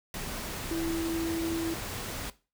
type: tone in noise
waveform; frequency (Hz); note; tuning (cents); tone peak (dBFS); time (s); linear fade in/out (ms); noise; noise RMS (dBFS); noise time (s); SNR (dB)
sine; 330; E4; +2; -29; 0.71-1.74; 2; pink; -37; 0.14-2.3; +5
effects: noise-tail reverb RT60 0.3 s tail -17 dB re dry